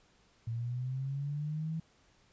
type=linear sweep; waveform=sine; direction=up; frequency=113.1 to 163.1 Hz; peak=-33 dBFS; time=0.47-1.8 s; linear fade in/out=5 ms; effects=pink hiss -67 dBFS RMS until 2.32 s + resampled to 16000 Hz